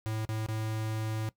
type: tone with dropouts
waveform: square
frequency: 109.6 Hz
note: A2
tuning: 6 cents flat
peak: -32 dBFS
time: 0.06-1.29 s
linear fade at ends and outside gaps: 0 ms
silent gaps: 0.251-0.29 / 0.462-0.486 s
effects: noise-tail reverb RT60 0.1 s tail -19 dB re dry